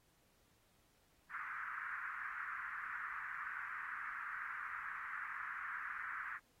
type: band-pass noise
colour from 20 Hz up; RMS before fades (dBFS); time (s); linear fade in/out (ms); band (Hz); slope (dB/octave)
pink; -45; 1.29-6.4; 50; 1200 to 1900; 48
effects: pink hiss -74 dBFS RMS until 6.6 s + AAC 48 kbps